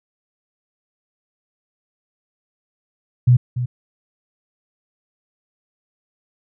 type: tone with echo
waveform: sine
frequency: 123.47 Hz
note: B2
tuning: in tune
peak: -8 dBFS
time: 3.27-3.37 s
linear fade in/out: 10 ms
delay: 290 ms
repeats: 1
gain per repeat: -11 dB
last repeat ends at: 3.66 s
effects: none